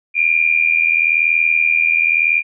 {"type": "tone with amplitude modulation", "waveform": "sine", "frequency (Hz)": 2400, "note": "D7", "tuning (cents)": 37, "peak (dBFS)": -8, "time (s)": [0.14, 2.43], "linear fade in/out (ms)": 50, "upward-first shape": "sine", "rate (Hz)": 80.9, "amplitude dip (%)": 80, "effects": []}